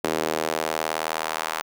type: tone with high-pass filter sweep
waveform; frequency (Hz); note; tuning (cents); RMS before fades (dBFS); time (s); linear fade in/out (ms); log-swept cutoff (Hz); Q
sawtooth; 79.3; D#2; +33; -27; 0.04-1.62; 5; 380 to 1000; 1.3
effects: none